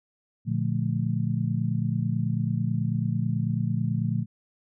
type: chord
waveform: sine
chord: Bb major seventh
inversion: none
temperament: just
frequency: 116.54 / 145.68 / 174.81 / 218.5 Hz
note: Bb2 / D3 / F3 / A3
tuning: 0 / -14 / +2 / -12 cents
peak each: -27 / -29 / -30 / -31 dBFS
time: 0.45-4.26 s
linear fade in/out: 50 ms
effects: none